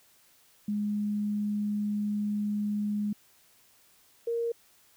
sine tone pair in turn, 207.7 / 466.3 Hz, G#3 / A#4, 0 / +1 cents, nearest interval octave + major second, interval 1401 cents, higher second, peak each -27 dBFS, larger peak neither, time 0.68-3.13 / 4.27-4.52 s, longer first, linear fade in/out 5 ms, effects white hiss -62 dBFS RMS until 4.96 s

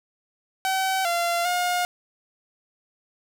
sawtooth tone with pitch steps, 763 / 688 / 714 Hz, G5 / F5 / F5, -47 / -26 / +38 cents, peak -18 dBFS, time 0.65-1.85 s, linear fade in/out 0 ms, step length 400 ms, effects 9-bit

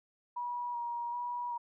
sine tone with vibrato, 959 Hz, A#5, 49 cents sharp, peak -34 dBFS, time 0.36-1.58 s, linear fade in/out 10 ms, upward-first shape square, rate 1.3 Hz, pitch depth 17 cents each way, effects none

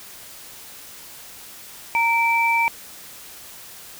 sine tone pair together, 924 / 2328 Hz, A#5 / D7, -16 / -16 cents, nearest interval octave + major third, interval 1600 cents, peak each -19 dBFS, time 1.95-2.68 s, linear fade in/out 0 ms, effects white hiss -41 dBFS RMS until 3.99 s

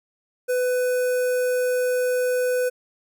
square tone with notch filter, 500 Hz, B4, 21 cents sharp, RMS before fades -22 dBFS, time 0.48-2.7 s, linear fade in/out 20 ms, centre 3700 Hz, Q 0.59, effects none

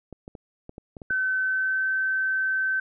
clicks, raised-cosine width 2 ms, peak -26 dBFS, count 8, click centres 0.127 / 0.279 / 0.352 / 0.694 / 0.781 / 0.968 / 1.018 / 1.107 s
sine tone with pitch glide, 1525 to 1540 Hz, G6 to G6, -48 to -31 cents, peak -22 dBFS, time 1.1-2.8 s, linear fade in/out 5 ms, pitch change +17 cents, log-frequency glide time 1.4-1.88 s
effects none

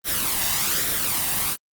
white noise with flanger, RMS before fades -23 dBFS, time 0.04-1.57 s, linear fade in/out 50 ms, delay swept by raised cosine 0.53 to 1.08 ms, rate 1.2 Hz, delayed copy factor +0.5, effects Opus 32 kbps

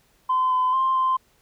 sine tone with pitch steps, 1027 / 1017 / 1051 / 1041 Hz, C6 / C6 / C6 / C6, -33 / -50 / +7 / -9 cents, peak -17 dBFS, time 0.29-1.17 s, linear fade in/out 10 ms, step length 220 ms, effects tanh soft clip ceiling -14 dBFS + pink hiss -62 dBFS RMS until 1.41 s

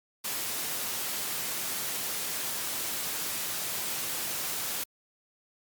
white noise, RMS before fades -33 dBFS, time 0.24-4.84 s, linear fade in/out 10 ms, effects high-pass 100 Hz 12 dB/octave + Opus 48 kbps

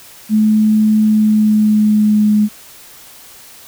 sine tone with pitch glide, 215.2 to 210.8 Hz, A3 to G#3, -38 to +26 cents, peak -8 dBFS, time 0.29-2.49 s, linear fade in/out 50 ms, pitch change -36 cents, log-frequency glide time 1-2.33 s, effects white hiss -39 dBFS RMS until 3.67 s

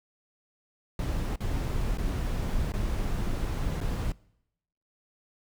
brown noise with dropouts, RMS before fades -29 dBFS, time 0.99-4.12 s, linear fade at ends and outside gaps 2 ms, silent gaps 1.359-1.405 / 1.974-1.983 / 2.721-2.737 / 3.805-3.811 s, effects noise-tail reverb RT60 0.8 s tail -23 dB re dry

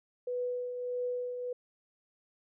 sine tone with tremolo, 493.9 Hz, B4, in tune, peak -30 dBFS, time 0.27-1.53 s, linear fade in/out 5 ms, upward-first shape triangle, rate 1.6 Hz, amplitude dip 50%, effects none

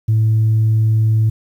sine tone, 110 Hz, A2, in tune, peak -9 dBFS, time 0.08-1.3 s, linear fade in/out 10 ms, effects tanh soft clip ceiling -8 dBFS + 8-bit

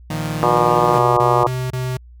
sawtooth chord, Bb suspended fourth, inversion none, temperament equal, 116.54 / 155.56 / 174.61 Hz, Bb2 / Eb3 / F3, 0 / 0 / 0 cents, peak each -24 / -19 / -24 dBFS, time 0.1-0.99 s, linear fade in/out 5 ms
harmonic tone, 121 Hz, B2, 35 cents flat, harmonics 3 / 4 / 5 / 6 / 7 / 8 / 9 / 10, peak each -21 / -21 / -21 / -21 / -21 / -21 / -21 / -21 dBFS, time 0.43-1.47 s, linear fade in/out 0 ms
square tone bursts, 127.7 Hz, C3, 42 cents flat, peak -21 dBFS, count 4, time 0.93-1.971 s, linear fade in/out 5 ms, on 240 ms, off 27 ms
effects added 60 Hz sine -39 dBFS peak until 2.2 s

